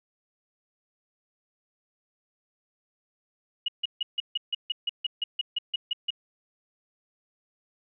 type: tone bursts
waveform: sine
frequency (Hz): 2895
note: F#7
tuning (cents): -38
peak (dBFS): -24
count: 15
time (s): 3.66-6.105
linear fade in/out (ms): 5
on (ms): 23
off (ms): 150
effects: none